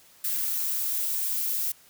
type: noise with high-pass filter sweep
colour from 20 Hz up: violet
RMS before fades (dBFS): -28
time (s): 0.24-1.72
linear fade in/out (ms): 5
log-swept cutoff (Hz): 1500 to 350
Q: 1.9
effects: white hiss -56 dBFS RMS until 1.89 s